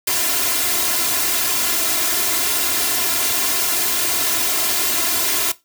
white noise with comb filter, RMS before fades -19 dBFS, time 0.07-5.52 s, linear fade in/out 5 ms, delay 2.9 ms, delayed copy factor +0.95, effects noise-tail reverb RT60 0.2 s tail -17 dB re dry + high-pass 100 Hz 12 dB/octave

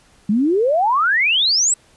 sine exponential sweep, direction up, 196 to 8120 Hz, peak -13 dBFS, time 0.29-1.74 s, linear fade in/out 5 ms, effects pink hiss -53 dBFS RMS until 1.96 s + resampled to 24000 Hz

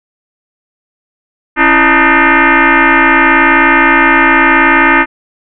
sine tone with frequency modulation, 274.4 Hz, C#4, 17 cents flat, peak -4 dBFS, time 1.56-5.06 s, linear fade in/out 50 ms, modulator 304 Hz, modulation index 6.7, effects none

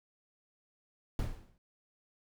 brown noise with exponential decay, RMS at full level -30 dBFS, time 1.19-1.58 s, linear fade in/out 1 ms, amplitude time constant 84 ms, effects none

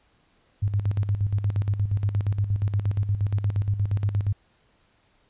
sine tone with tremolo, 101.2 Hz, G#2, 44 cents flat, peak -19 dBFS, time 0.62-4.33 s, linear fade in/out 10 ms, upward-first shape square, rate 8.5 Hz, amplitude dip 65%, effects pink hiss -64 dBFS RMS until 5.29 s + resampled to 8000 Hz

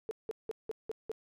sine tone bursts, 440 Hz, A4, in tune, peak -33 dBFS, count 6, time 0.09-1.116 s, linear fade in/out 0 ms, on 21 ms, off 180 ms, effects none

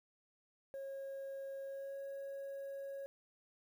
sine tone with pitch glide, 545 to 551 Hz, C#5 to C#5, -29 to -11 cents, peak -40 dBFS, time 0.74-3.06 s, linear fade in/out 0 ms, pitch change +18 cents, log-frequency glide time 1.63-1.98 s, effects tanh soft clip ceiling -41 dBFS + 11-bit

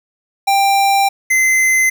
square tone pair in turn, 790 / 2057 Hz, G5 / C7, +13 / -30 cents, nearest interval octave + perfect fourth, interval 1657 cents, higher second, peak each -11 dBFS, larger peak neither, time 0.47-1.09 / 1.3-1.9 s, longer first, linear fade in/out 10 ms, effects 8-bit

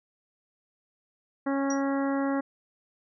harmonic tone, 275.4 Hz, C#4, 11 cents flat, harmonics 1 / 2 / 3 / 4 / 5 / 6 / 7, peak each -26 / -32 / -36 / -38 / -40 / -42 / -43 dBFS, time 1.46-2.41 s, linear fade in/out 10 ms
sine tone with exponential decay, 5720 Hz, F8, 41 cents sharp, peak -29 dBFS, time 1.7-1.82 s, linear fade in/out 5 ms, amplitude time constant 26 ms
effects none

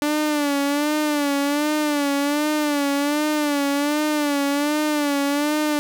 sawtooth tone with vibrato, 292.2 Hz, D4, 9 cents flat, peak -15 dBFS, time 0.02-5.79 s, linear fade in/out 0 ms, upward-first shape sine, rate 1.3 Hz, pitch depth 69 cents each way, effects 9-bit

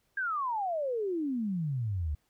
sine exponential sweep, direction down, 1636 to 70 Hz, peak -29 dBFS, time 0.17-2.15 s, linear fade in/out 5 ms, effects pink hiss -74 dBFS RMS until 2.29 s

